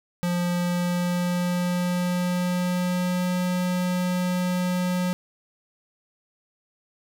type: tone with pitch glide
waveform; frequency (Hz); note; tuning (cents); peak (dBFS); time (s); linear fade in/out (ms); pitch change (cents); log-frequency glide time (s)
square; 175.9 to 180.53; F3 to F#3; +13 to -42; -23; 0.23-5.13; 0; +45; 0.48-3.34
effects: none